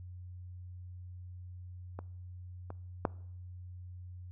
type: clicks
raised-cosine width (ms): 1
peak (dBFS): -27 / -29 / -14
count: 3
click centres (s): 1.99 / 2.704 / 3.052
effects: noise-tail reverb RT60 0.7 s tail -23 dB re dry + added 90 Hz sine -44 dBFS peak until 4.31 s